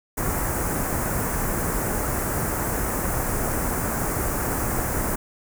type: band-stop noise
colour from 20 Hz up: pink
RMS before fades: -25 dBFS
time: 0.17-5.16 s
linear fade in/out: 10 ms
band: 1800 to 7200 Hz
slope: 24 dB/octave
effects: none